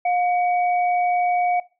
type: tone pair together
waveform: sine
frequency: 713.7 / 2266 Hz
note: F5 / C#7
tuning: +37 / +37 cents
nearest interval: octave + minor sixth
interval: 2000 cents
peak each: -18 / -29 dBFS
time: 0.05-1.6 s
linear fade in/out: 5 ms
effects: noise-tail reverb RT60 0.3 s tail -20 dB re dry